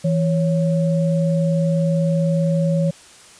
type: tone pair together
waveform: sine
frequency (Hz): 164.81 / 554.4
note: E3 / C#5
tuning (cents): 0 / 0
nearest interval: octave + major sixth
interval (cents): 2100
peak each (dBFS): -16 / -22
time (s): 0.04-2.91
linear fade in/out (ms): 10
effects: white hiss -45 dBFS RMS until 3.39 s + resampled to 22050 Hz